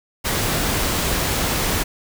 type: noise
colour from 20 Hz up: pink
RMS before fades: -21 dBFS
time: 0.24-1.84 s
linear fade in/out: 20 ms
effects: none